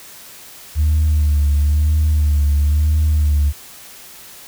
sine tone with vibrato, 74.7 Hz, D2, 30 cents sharp, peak -10 dBFS, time 0.75-3.53 s, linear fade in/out 50 ms, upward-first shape sine, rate 1 Hz, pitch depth 57 cents each way, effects tanh soft clip ceiling -9 dBFS + white hiss -39 dBFS RMS until 4.47 s

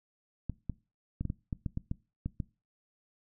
clicks, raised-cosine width 5 ms, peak -21 dBFS, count 11, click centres 0.497 / 0.697 / 1.21 / 1.253 / 1.301 / 1.528 / 1.662 / 1.774 / 1.914 / 2.26 / 2.402 s, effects noise-tail reverb RT60 0.3 s tail -21 dB re dry

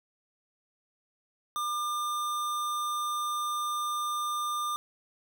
square tone, 1200 Hz, D6, 37 cents sharp, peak -30 dBFS, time 1.56-4.76 s, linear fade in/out 0 ms, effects none

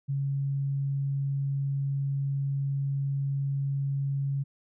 sine tone, 138.59 Hz, C#3, in tune, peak -26 dBFS, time 0.08-4.44 s, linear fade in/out 20 ms, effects none

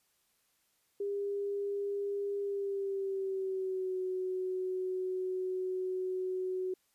sine tone with pitch glide, 402.4 to 371.1 Hz, G4 to F#4, +45 to +5 cents, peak -32 dBFS, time 1-6.74 s, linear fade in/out 5 ms, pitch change -140 cents, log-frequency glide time 2.4-3.98 s, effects white hiss -74 dBFS RMS until 6.94 s + resampled to 32000 Hz

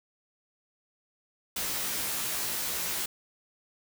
white noise with comb filter, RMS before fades -32 dBFS, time 1.56-3.06 s, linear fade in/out 5 ms, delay 16 ms, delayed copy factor +0.7, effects none

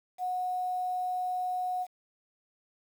sine tone with quantisation, 731 Hz, F#5, 21 cents flat, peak -29 dBFS, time 0.18-1.87 s, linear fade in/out 50 ms, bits 9, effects none

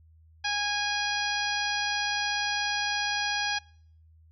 harmonic tone, 823 Hz, G#5, 16 cents flat, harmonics 1 / 2 / 3 / 4 / 5 / 6 / 7, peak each -33 / -31 / -34 / -35 / -38 / -35 / -39 dBFS, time 0.44-3.59 s, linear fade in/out 10 ms, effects noise-tail reverb RT60 0.6 s tail -25 dB re dry + added 80 Hz sine -54 dBFS peak until 4.31 s

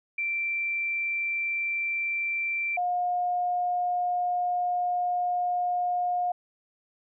sine tone pair in turn, 2349 / 714.7 Hz, D7 / F5, 0 / +40 cents, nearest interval octave + major sixth, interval 2060 cents, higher first, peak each -26 / -24 dBFS, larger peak second, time 0.18-2.77 / 2.77-6.32 s, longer second, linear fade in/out 5 ms, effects none

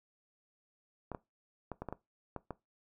clicks, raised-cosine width 1 ms, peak -25 dBFS, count 8, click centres 1.117 / 1.148 / 1.717 / 1.82 / 1.887 / 1.926 / 2.363 / 2.507 s, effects noise-tail reverb RT60 0.2 s tail -19 dB re dry

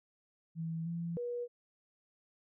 sine tone with pitch steps, 163.5 / 169 / 482.9 Hz, E3 / E3 / B4, -14 / +43 / -39 cents, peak -35 dBFS, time 0.55-1.48 s, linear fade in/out 50 ms, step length 310 ms, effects none

